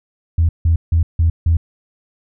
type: tone bursts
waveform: sine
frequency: 82.7 Hz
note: E2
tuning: 6 cents sharp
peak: -9 dBFS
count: 5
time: 0.38-1.57 s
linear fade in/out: 5 ms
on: 110 ms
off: 160 ms
effects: tanh soft clip ceiling -6 dBFS